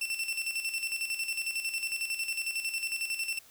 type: tone with tremolo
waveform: sawtooth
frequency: 2689 Hz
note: E7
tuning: 34 cents sharp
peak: -26 dBFS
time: 0.01-3.39 s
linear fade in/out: 5 ms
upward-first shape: square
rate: 11 Hz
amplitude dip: 60%
effects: white hiss -57 dBFS RMS until 3.5 s